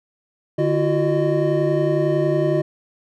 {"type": "tone cluster", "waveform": "triangle", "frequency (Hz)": [149, 339.8, 370.7, 611], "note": ["D3", "F4", "F#4", "D#5"], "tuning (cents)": [25, -47, 3, -32], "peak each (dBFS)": -20, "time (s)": [0.58, 2.62], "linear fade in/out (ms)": 10, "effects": []}